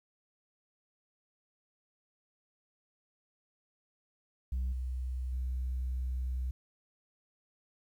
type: tone with level steps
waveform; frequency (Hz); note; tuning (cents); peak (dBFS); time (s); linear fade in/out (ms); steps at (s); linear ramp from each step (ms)
sine; 63.5; B1; +49; -28 / -32 / -30; 4.52-6.51; 5; 4.72 / 5.32; 10
effects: tanh soft clip ceiling -29 dBFS + 11-bit